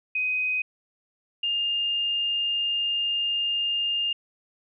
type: tone pair in turn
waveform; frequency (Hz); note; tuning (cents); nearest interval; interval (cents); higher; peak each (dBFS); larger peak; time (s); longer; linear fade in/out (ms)
sine; 2509 / 2816; D#7 / F7; +14 / +14; major second; 200; second; -23; neither; 0.15-0.62 / 1.43-4.13; second; 5
effects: none